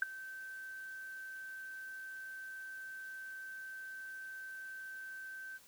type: tone with ADSR envelope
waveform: sine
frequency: 1549 Hz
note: G6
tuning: 21 cents flat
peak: -25 dBFS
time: 0.02-5.59 s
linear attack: 3 ms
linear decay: 14 ms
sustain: -19 dB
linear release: 31 ms
effects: white hiss -62 dBFS RMS until 5.67 s